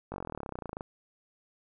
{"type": "slowing click train", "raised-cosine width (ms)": 1, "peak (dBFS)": -23, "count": 25, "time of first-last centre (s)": [0.12, 0.809], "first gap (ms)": 20, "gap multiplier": 1.03, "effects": []}